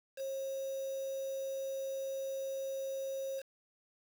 sine tone with quantisation, 539 Hz, C#5, 49 cents flat, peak -36 dBFS, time 0.16-3.43 s, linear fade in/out 50 ms, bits 8, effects none

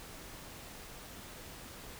silence, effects pink hiss -49 dBFS RMS until 1.99 s

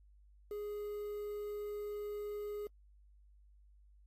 triangle tone with quantisation, 415.3 Hz, G#4, in tune, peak -37 dBFS, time 0.51-2.67 s, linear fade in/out 2 ms, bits 10, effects added 50 Hz sine -60 dBFS peak until 4.06 s + AAC 48 kbps

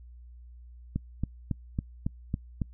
click train, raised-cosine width 5 ms, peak -16 dBFS, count 7, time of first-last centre 0.96-2.617 s, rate 3.62 Hz, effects noise-tail reverb RT60 0.1 s tail -26 dB re dry + added 60 Hz sine -46 dBFS peak until 2.73 s

